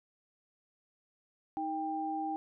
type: tone pair together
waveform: sine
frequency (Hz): 314.4 / 792.2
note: D#4 / G5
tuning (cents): +18 / +18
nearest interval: octave + major third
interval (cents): 1600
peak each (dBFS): -37 / -34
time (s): 1.57-2.36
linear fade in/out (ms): 0
effects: none